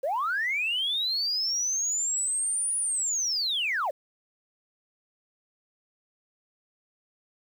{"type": "linear two-way sweep", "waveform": "sine", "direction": "up then down", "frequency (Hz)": [497.9, 9760, 497.9], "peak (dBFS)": -24, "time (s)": [0.03, 3.91], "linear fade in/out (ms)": 10, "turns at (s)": 2.77, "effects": ["tanh soft clip ceiling -21 dBFS", "9-bit"]}